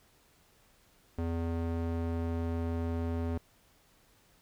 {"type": "tone with band-pass filter", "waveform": "square", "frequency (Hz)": 83.2, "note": "E2", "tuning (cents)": 17, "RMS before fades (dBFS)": -33, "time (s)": [1.18, 3.38], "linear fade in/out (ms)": 5, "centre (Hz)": 280, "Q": 0.54, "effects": ["pink hiss -65 dBFS RMS until 4.41 s"]}